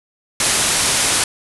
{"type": "low-pass noise", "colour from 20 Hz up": "white", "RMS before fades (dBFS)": -17, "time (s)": [0.4, 1.24], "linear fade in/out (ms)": 2, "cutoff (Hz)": 11000, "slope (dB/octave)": 96, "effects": []}